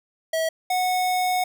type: tone pair in turn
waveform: square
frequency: 646 / 733.5 Hz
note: E5 / F#5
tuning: -35 / -15 cents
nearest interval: major second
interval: 220 cents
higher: second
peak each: -22 / -21 dBFS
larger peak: second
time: 0.33-0.49 / 0.7-1.44 s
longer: second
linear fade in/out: 5 ms
effects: none